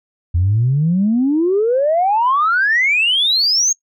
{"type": "exponential sweep", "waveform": "sine", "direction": "up", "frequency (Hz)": [82.4, 6645], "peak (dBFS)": -11, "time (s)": [0.34, 3.73], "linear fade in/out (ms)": 10, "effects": ["noise-tail reverb RT60 0.1 s tail -22 dB re dry", "tanh soft clip ceiling -7 dBFS"]}